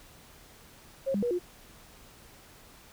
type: tone with pitch steps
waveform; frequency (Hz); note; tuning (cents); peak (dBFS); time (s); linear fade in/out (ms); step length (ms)
sine; 540 / 200.6 / 482.1 / 355.6; C#5 / G3 / B4 / F4; -45 / +40 / -42 / +31; -26; 1.06-1.392; 20; 83
effects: pink hiss -54 dBFS RMS until 2.92 s